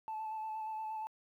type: tone with vibrato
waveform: sine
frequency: 873 Hz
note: A5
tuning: 14 cents flat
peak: -36 dBFS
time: 0.08-1.07 s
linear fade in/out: 0 ms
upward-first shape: square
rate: 8.5 Hz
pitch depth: 15 cents each way
effects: tanh soft clip ceiling -35 dBFS + 12-bit